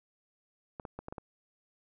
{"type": "clicks", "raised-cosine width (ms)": 1, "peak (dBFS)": -26, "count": 6, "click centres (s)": [0.798, 0.852, 0.99, 1.084, 1.125, 1.182], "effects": []}